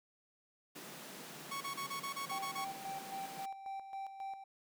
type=high-pass noise; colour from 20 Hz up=pink; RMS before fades=-50 dBFS; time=0.75-3.46 s; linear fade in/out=10 ms; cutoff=140 Hz; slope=96 dB/octave
type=tone bursts; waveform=sawtooth; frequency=1108.7 Hz; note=C#6; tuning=in tune; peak=-35 dBFS; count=9; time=1.51-2.65 s; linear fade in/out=10 ms; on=100 ms; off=30 ms
type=tone with tremolo; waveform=triangle; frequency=780 Hz; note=G5; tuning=9 cents flat; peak=-38 dBFS; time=2.31-4.44 s; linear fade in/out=5 ms; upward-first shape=square; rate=3.7 Hz; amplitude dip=60%
effects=none